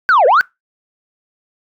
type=linear two-way sweep; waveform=sine; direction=down then up; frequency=1568 to 464.2 to 1568 Hz; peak=-5 dBFS; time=0.09-0.41 s; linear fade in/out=0 ms; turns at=0.26 s; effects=noise-tail reverb RT60 0.2 s tail -25 dB re dry + tanh soft clip ceiling -5 dBFS